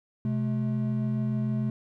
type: tone pair together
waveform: triangle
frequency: 127.5 / 214.4 Hz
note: C3 / A3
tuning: -44 / -45 cents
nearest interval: major sixth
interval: 899 cents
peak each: -26 dBFS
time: 0.25-1.7 s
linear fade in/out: 2 ms
effects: none